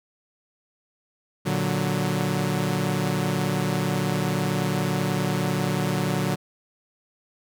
sawtooth chord, Bb augmented, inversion none, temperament equal, 116.54 / 146.83 / 185 Hz, Bb2 / D3 / F#3, 0 / 0 / 0 cents, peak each -26 / -22 / -22 dBFS, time 1.45-6.36 s, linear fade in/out 20 ms, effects none

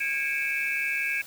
sine tone cluster, 1637 / 2232 / 2376 / 2600 Hz, G#6 / C#7 / D7 / E7, -25 / +11 / +20 / -24 cents, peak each -31 dBFS, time 0-1.22 s, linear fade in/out 10 ms, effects white hiss -46 dBFS RMS until 1.26 s

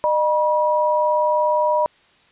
sine tone pair together, 609 / 965.7 Hz, D#5 / B5, -37 / -39 cents, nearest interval minor sixth, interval 798 cents, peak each -18 dBFS, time 0.04-1.86 s, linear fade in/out 0 ms, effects white hiss -55 dBFS RMS until 2.31 s + resampled to 8000 Hz

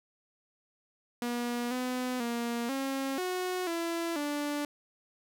sawtooth tone with pitch steps, 240.5 / 252.1 / 235.8 / 270.4 / 365.8 / 335.8 / 292 Hz, B3 / B3 / A#3 / C#4 / F#4 / E4 / D4, -46 / +36 / +20 / -43 / -20 / +32 / -10 cents, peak -27 dBFS, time 1.22-4.65 s, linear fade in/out 2 ms, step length 490 ms, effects none

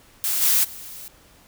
blue noise with level steps, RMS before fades -23 / -18 / -38 dBFS, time 0.24-1.08 s, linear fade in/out 0 ms, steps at 0.41 / 0.63 s, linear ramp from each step 20 ms, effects pink hiss -53 dBFS RMS until 1.47 s

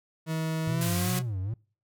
40% pulse tone with pitch glide, 160 to 181.68 Hz, D#3 to F#3, +49 to -31 cents, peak -27 dBFS, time 0.26-1.23 s, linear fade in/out 50 ms, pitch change +220 cents, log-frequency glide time 0.66-1.08 s
triangle tone with vibrato, 109.7 Hz, A2, 5 cents flat, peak -27 dBFS, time 0.67-1.54 s, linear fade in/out 5 ms, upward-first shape sine, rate 2.4 Hz, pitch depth 290 cents each way
white band-pass noise, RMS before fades -35 dBFS, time 0.81-1.19 s, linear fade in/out 2 ms, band 880 to 15000 Hz, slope 24 dB/octave
effects noise-tail reverb RT60 0.4 s tail -25 dB re dry

